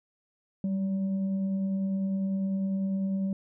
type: tone with frequency modulation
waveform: sine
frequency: 194 Hz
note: G3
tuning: 18 cents flat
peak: -26 dBFS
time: 0.64-3.33 s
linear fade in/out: 2 ms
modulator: 378 Hz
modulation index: 0.26
effects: none